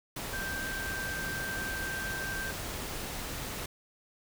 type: tone in noise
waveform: sine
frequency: 1568 Hz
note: G6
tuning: in tune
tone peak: -35 dBFS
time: 0.33-2.51 s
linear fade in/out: 5 ms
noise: pink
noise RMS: -38 dBFS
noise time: 0.16-3.66 s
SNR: 0 dB
effects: none